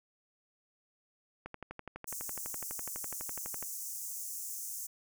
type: click train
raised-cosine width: 0.5 ms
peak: -27 dBFS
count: 27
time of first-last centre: 1.46-3.627 s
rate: 12 Hz
type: high-pass noise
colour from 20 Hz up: pink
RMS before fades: -41 dBFS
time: 2.07-4.87 s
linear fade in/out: 10 ms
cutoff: 6100 Hz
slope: 48 dB/octave
effects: none